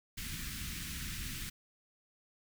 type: band-stop noise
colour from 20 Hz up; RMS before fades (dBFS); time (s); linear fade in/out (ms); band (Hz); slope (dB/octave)
pink; -41; 0.17-1.5; 10; 250 to 1600; 24
effects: none